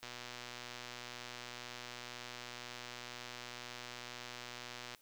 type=click train; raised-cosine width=0.2 ms; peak=-28 dBFS; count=601; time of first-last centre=0.03-4.948 s; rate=122 Hz; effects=white hiss -68 dBFS RMS until 5.01 s